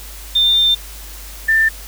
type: tone pair in turn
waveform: sine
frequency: 3598 / 1784.5 Hz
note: A7 / A6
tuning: +38 / +24 cents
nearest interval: octave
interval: 1214 cents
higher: first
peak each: -10 / -10 dBFS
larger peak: neither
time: 0.35-0.75 / 1.48-1.69 s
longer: first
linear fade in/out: 10 ms
effects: added 50 Hz sine -33 dBFS peak until 1.87 s + white hiss -36 dBFS RMS until 1.87 s